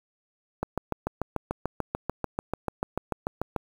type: click train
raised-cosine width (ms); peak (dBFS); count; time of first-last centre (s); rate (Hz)
1; -13; 21; 0.63-3.563; 6.82
effects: 7-bit